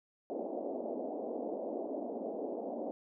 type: band-pass noise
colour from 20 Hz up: white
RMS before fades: -39 dBFS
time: 0.3-2.91 s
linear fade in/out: 0 ms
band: 230 to 700 Hz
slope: 48 dB/octave
effects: none